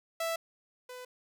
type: tone pair in turn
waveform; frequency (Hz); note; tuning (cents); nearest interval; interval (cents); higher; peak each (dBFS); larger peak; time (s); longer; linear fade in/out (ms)
sawtooth; 660 / 500.8; E5 / B4; +2 / +24; perfect fourth; 478; first; -27 / -39; first; 0.2-0.36 / 0.89-1.05; neither; 5
effects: none